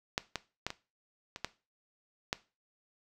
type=clicks; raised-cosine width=0.2 ms; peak=-12 / -16 / -15 / -21 / -23 / -15 / -13 dBFS; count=7; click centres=0.179 / 0.357 / 0.666 / 0.704 / 1.361 / 1.446 / 2.329 s; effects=noise-tail reverb RT60 0.3 s tail -17 dB re dry